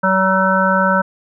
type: harmonic tone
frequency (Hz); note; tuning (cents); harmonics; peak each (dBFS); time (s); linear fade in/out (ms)
189.6; F#3; +43; 1 / 3 / 5 / 7 / 8; -18 / -18 / -18 / -18 / -18; 0.03-1.02; 10
effects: none